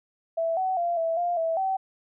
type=tone with pitch steps; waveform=sine; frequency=660 / 752 / 690 / 658 / 700 / 655 / 766 Hz; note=E5 / F#5 / F5 / E5 / F5 / E5 / G5; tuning=+2 / +28 / -21 / -3 / +4 / -11 / -40 cents; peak=-23 dBFS; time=0.37-1.77 s; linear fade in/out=10 ms; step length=200 ms; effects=none